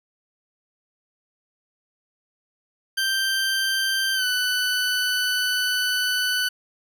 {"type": "tone with pitch glide", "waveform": "20% pulse", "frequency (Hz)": [1567, 1495.4], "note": ["G6", "F#6"], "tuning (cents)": [-1, 18], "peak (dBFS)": -16, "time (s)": [2.97, 6.49], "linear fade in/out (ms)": 10, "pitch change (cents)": -81, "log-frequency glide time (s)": [4.14, 4.25], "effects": []}